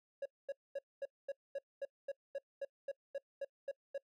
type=tone bursts; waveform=triangle; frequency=554.4 Hz; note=C#5; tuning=in tune; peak=-35 dBFS; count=15; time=0.22-3.98 s; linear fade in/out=5 ms; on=36 ms; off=230 ms; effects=noise-tail reverb RT60 0.1 s tail -24 dB re dry